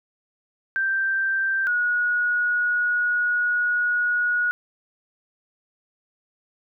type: tone pair in turn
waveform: sine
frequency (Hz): 1568 / 1453.8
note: G6 / F#6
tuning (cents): 0 / -31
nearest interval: minor second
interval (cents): 131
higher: first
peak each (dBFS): -20 / -19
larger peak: second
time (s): 0.76-1.67 / 1.67-4.51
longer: second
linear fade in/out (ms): 0
effects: none